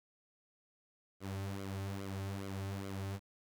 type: tone with flanger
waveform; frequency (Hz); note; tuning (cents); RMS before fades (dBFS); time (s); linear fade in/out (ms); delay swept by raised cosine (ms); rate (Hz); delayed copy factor
sawtooth; 97.7; G2; -5; -41; 1.2-3.2; 50; 1.1 to 4.3; 2.4; -0.75
effects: 11-bit